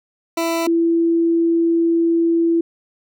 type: tone pair in turn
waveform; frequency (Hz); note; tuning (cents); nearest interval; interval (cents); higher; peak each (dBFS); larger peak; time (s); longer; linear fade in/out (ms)
20% pulse / sine; 332.3 / 334.1; E4 / E4; +14 / +23; unison; 9; second; -13; neither; 0.37-0.67 / 0.67-2.61; second; 5
effects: none

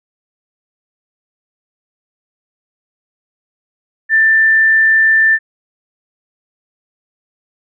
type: tone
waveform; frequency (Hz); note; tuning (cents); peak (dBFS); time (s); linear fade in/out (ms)
sine; 1777; A6; +17; -7; 4.09-5.39; 50
effects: none

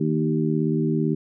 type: harmonic tone with a mistuned harmonic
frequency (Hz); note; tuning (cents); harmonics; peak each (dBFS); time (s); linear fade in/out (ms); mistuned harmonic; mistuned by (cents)
77.78; D#2; 0; 2 / 3 / 4 / 5; -23 / -25 / -26 / -27; 0-1.15; 10; 2; +20
effects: none

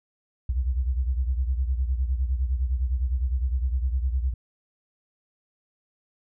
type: beating tone pair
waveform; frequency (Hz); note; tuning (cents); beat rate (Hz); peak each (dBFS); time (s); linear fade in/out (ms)
sine; 62.1 / 71.9; B1 / D2; +10 / -36; 9.8; -23 / -29; 0.49-4.34; 5
effects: none

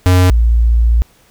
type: tone pair in turn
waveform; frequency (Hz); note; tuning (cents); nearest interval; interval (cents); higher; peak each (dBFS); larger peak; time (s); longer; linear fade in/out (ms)
square / sine; 91 / 57.53; F#2 / A#1; -28 / -22; minor sixth; 794; first; -7; neither; 0.06-0.3 / 0.3-1.02; second; 0
effects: pink hiss -50 dBFS RMS until 1.3 s

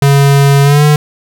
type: tone with pitch glide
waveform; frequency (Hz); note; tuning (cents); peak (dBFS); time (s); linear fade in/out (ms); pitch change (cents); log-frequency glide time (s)
square; 140 to 149.18; C#3 to D3; +18 to +27; -5; 0.02-0.96; 2; +109; 0.63-0.84
effects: none

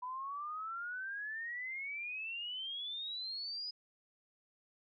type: exponential sweep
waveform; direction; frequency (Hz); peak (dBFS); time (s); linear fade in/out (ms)
sine; up; 987.8 to 5020; -39; 0.02-3.71; 10
effects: none

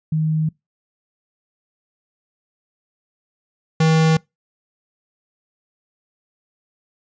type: tone pair in turn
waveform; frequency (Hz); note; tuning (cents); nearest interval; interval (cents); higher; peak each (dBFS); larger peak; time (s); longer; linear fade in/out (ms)
sine / square; 156.7 / 159.72; D#3 / D#3; +13 / +46; unison; 33; second; -16 / -13; second; 0.12-0.49 / 3.8-4.17; neither; 5
effects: noise-tail reverb RT60 0.2 s tail -25 dB re dry + resampled to 16000 Hz

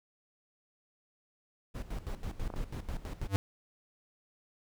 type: noise with tremolo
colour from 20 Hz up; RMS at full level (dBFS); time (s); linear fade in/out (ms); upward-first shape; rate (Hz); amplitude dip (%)
brown; -36; 1.74-3.28; 20; square; 6.1; 75
type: clicks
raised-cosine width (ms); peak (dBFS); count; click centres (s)
1; -27; 2; 2.502 / 2.539
type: tone with exponential growth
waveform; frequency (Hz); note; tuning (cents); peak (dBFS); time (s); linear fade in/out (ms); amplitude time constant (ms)
square; 98; G2; 0; -22; 3.26-3.36; 0; 20
effects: none

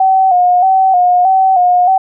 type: tone with vibrato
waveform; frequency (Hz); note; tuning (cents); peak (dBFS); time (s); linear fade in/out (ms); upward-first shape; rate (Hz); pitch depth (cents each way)
sine; 740; F#5; 0; -6; 0-1.98; 5; square; 1.6; 53
effects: none

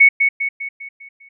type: tone with echo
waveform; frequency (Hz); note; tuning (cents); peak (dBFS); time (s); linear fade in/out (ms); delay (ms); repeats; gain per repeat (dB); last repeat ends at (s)
sine; 2216; C#7; -1; -5; 0-0.09; 10; 200; 6; -6; 1.29
effects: none

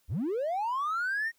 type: linear sweep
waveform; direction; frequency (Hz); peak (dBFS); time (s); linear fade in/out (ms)
triangle; up; 49 to 1880; -25; 0.08-1.32; 50
effects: tanh soft clip ceiling -24 dBFS + white hiss -70 dBFS RMS until 1.38 s

